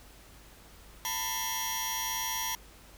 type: tone cluster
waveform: sawtooth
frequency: 896 / 997 / 2130 / 3265 / 5760 Hz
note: A5 / B5 / C7 / G#7 / F#8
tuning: +31 / +16 / +30 / -30 / -47 cents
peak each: -34 / -34 / -40 / -35 / -33 dBFS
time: 1.05-2.55 s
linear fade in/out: 0 ms
effects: added 50 Hz sine -55 dBFS peak until 2.97 s + pink hiss -55 dBFS RMS until 2.97 s